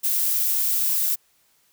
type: noise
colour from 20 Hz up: violet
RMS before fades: -22 dBFS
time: 0.03-1.16 s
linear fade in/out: 20 ms
effects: white hiss -63 dBFS RMS until 1.72 s